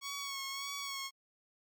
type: tone with vibrato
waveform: 10% pulse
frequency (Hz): 1108.7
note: C#6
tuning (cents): 0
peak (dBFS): -30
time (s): 0.01-1.11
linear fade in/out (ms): 50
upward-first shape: sine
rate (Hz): 1.7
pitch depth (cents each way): 34
effects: MP3 96 kbps